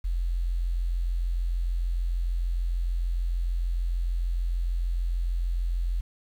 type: tone with quantisation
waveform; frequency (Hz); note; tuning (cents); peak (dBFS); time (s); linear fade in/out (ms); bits
sine; 43.33; F1; -13; -24; 0.04-6.01; 10; 9
effects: none